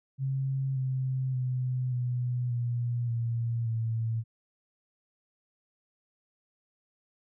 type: tone with pitch steps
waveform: sine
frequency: 134.4 / 130.65 / 127 / 123.46 / 120.01 / 116.66 / 113.41 Hz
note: C3 / C3 / B2 / B2 / B2 / A#2 / A#2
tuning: +47 / -2 / +49 / 0 / -49 / +2 / -47 cents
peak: -27 dBFS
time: 0.18-4.24 s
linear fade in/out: 50 ms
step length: 580 ms
effects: none